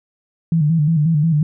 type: tone with vibrato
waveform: sine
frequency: 156.6 Hz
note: D#3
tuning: 11 cents sharp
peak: -12 dBFS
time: 0.52-1.43 s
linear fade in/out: 2 ms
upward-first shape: square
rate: 5.6 Hz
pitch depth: 88 cents each way
effects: none